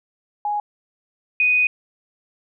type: tone pair in turn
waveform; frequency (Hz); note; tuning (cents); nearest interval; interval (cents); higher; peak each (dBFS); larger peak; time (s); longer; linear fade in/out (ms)
sine; 830.6 / 2489; G#5 / D#7; 0 / 0; octave + perfect fifth; 1900; second; -20 / -14; second; 0.45-0.6 / 1.4-1.67; second; 2
effects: none